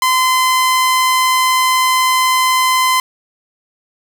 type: tone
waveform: sawtooth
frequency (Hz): 1028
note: C6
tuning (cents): -31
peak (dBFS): -7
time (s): 0.02-3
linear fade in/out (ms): 2
effects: none